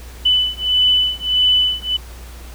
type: beating tone pair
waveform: sine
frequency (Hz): 2994 / 2995.6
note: F#7 / F#7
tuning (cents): +20 / +21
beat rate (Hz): 1.6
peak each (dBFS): -16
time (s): 0.25-1.97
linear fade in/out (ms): 10
effects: added 60 Hz sine -33 dBFS peak until 2.54 s + pink hiss -41 dBFS RMS until 2.54 s